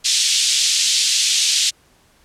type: band-pass noise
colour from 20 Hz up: pink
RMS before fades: -17 dBFS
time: 0.04-1.71 s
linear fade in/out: 20 ms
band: 3200 to 7900 Hz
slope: 24 dB/octave
effects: pink hiss -55 dBFS RMS until 2.24 s + low-pass 12000 Hz 12 dB/octave